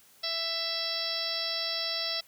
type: harmonic tone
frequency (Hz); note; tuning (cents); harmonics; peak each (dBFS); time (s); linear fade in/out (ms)
663; E5; +10; 1 / 2 / 3 / 4 / 5 / 6 / 7 / 8; -40 / -44 / -41 / -43 / -39 / -36 / -36 / -34; 0.23-2.21; 10
effects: white hiss -59 dBFS RMS until 2.27 s